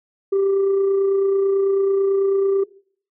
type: tone with amplitude modulation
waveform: sine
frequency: 392 Hz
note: G4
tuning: in tune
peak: -12 dBFS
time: 0.32-2.64 s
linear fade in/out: 10 ms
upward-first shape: sine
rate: 29.1 Hz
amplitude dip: 35%
effects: noise-tail reverb RT60 0.5 s tail -20 dB re dry + tanh soft clip ceiling -13 dBFS